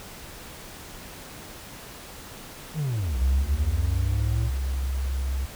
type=linear two-way sweep; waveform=triangle; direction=down then up; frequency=164.81 to 61.1 to 115 Hz; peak=-22 dBFS; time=2.74-4.51 s; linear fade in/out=50 ms; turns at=3.17 s
type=tone; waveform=sine; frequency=66.1 Hz; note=C2; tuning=18 cents sharp; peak=-24 dBFS; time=3.21-5.46 s; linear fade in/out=10 ms
effects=pink hiss -42 dBFS RMS until 5.55 s